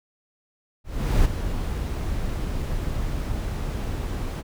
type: noise with ADSR envelope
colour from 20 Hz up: brown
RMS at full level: -18 dBFS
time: 0.84-4.43 s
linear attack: 410 ms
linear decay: 12 ms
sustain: -9 dB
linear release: 38 ms
effects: none